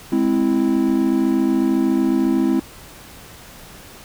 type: chord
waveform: triangle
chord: Ab augmented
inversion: none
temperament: equal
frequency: 207.7 / 261.6 / 329.6 Hz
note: Ab3 / C4 / E4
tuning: 0 / 0 / 0 cents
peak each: -20 / -16 / -17 dBFS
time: 0.12-2.6 s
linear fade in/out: 5 ms
effects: pink hiss -41 dBFS RMS until 4.04 s